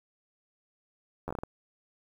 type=slowing click train; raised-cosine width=1 ms; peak=-21 dBFS; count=7; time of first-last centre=1.28-1.435 s; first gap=11 ms; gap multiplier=1.34; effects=9-bit